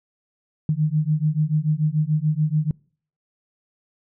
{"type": "beating tone pair", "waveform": "sine", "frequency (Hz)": [150.1, 157], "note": ["D3", "D#3"], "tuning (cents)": [38, 16], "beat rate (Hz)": 6.9, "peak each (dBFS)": -21, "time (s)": [0.69, 2.71], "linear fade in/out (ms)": 2, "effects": ["noise-tail reverb RT60 0.5 s tail -26 dB re dry"]}